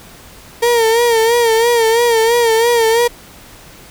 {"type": "tone with vibrato", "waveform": "35% pulse", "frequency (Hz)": 461.9, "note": "A#4", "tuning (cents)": -16, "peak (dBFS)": -8, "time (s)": [0.62, 3.08], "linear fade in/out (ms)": 10, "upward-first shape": "sine", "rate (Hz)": 3, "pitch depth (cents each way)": 67, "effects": ["pink hiss -39 dBFS RMS until 3.9 s"]}